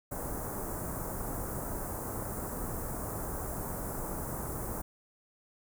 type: band-stop noise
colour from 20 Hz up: pink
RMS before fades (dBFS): -37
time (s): 0.11-4.82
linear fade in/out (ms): 10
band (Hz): 1300 to 8400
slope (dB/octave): 24
effects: none